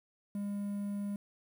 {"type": "tone", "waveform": "triangle", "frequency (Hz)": 202.5, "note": "G#3", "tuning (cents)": -43, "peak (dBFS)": -32, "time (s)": [0.35, 1.16], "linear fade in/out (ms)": 2, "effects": ["10-bit"]}